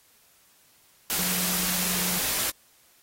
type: tone in noise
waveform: sine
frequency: 180.7 Hz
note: F#3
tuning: 41 cents flat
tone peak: -35 dBFS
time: 1.19-2.19 s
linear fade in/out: 0 ms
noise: white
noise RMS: -27 dBFS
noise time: 1.1-2.5 s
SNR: -11 dB
effects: white hiss -60 dBFS RMS until 3.02 s + AAC 48 kbps